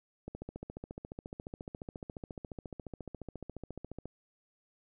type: click train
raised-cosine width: 2 ms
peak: -28 dBFS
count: 55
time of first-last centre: 0.28-4.056 s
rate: 14.3 Hz
effects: none